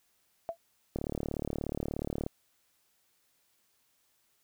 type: tone with exponential decay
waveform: sine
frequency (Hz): 671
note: E5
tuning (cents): +31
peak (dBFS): -27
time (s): 0.49-0.57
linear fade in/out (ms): 0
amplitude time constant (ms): 16
type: click train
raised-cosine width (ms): 2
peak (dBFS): -20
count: 49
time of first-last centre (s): 0.96-2.264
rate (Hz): 36.8
effects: white hiss -72 dBFS RMS until 4.43 s